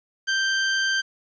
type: tone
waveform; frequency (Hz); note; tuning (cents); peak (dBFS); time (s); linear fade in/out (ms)
sawtooth; 1568; G6; 0; -17; 0.27-1.02; 20
effects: resampled to 16000 Hz + 9-bit